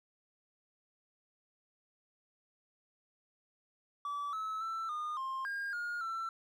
triangle tone with pitch steps, 1152 / 1297 / 1332 / 1220 / 1059 / 1615 / 1426 / 1341 Hz, D6 / E6 / E6 / D#6 / C6 / G#6 / F6 / E6, -34 / -28 / +18 / -34 / +21 / -49 / +36 / +29 cents, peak -33 dBFS, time 4.05-6.29 s, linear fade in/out 2 ms, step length 280 ms, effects tanh soft clip ceiling -29 dBFS

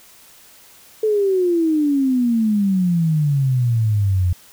sine exponential sweep, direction down, 440 to 87 Hz, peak -14 dBFS, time 1.03-4.33 s, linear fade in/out 5 ms, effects white hiss -47 dBFS RMS until 4.52 s

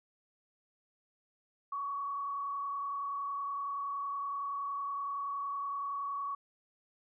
sine tone with frequency modulation, 1123 Hz, C#6, 22 cents sharp, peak -34 dBFS, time 1.72-6.35 s, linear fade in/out 5 ms, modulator 30.7 Hz, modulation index 0.66, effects none

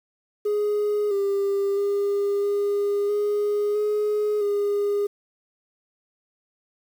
sine tone with pitch steps, 416.3 / 397.8 / 403.4 / 406.3 / 413.9 / 420.2 / 408 Hz, G#4 / G4 / G4 / G#4 / G#4 / G#4 / G#4, +4 / +25 / +50 / -38 / -6 / +20 / -31 cents, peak -18 dBFS, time 0.45-5.07 s, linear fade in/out 10 ms, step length 660 ms, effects tanh soft clip ceiling -19 dBFS + 8-bit

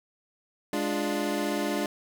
25% pulse chord, D diminished, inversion second, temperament equal, 207.7 / 293.7 / 349.2 Hz, Ab3 / D4 / F4, 0 / 0 / 0 cents, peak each -28 / -26 / -29 dBFS, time 0.73-1.86 s, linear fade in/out 2 ms, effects none

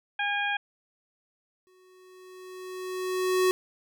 harmonic tone, 815 Hz, G#5, 33 cents flat, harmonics 1 / 2 / 3 / 4, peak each -31 / -29 / -32 / -36 dBFS, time 0.19-0.57 s, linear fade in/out 5 ms
square tone with exponential growth, 370 Hz, F#4, in tune, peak -20 dBFS, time 1.67-3.51 s, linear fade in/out 0 ms, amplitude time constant 400 ms
effects none

